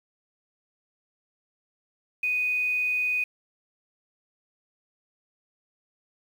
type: tone with quantisation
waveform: sine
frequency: 2489 Hz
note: D#7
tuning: in tune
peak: -23 dBFS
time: 2.23-3.24 s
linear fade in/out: 5 ms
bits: 8
effects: none